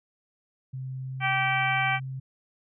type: tone with pitch glide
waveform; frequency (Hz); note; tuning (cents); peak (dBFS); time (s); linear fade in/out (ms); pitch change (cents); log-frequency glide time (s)
sine; 130.81 to 132.25; C3 to C3; 0 to +19; -32; 0.73-2.2; 10; +19; 1.01-1.35
type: harmonic tone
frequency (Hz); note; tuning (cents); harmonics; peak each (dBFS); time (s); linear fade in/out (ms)
387.3; G4; -21; 2 / 3 / 4 / 5 / 6 / 7 / 8; -28 / -33 / -30 / -33 / -27 / -40 / -37; 1.2-2; 50
effects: none